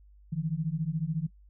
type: beating tone pair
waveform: sine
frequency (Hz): 152 / 166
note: D#3 / E3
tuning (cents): -40 / +12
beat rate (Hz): 14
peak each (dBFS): -31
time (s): 0.32-1.27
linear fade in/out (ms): 10
effects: noise-tail reverb RT60 0.1 s tail -19 dB re dry + added 50 Hz sine -53 dBFS peak until 1.49 s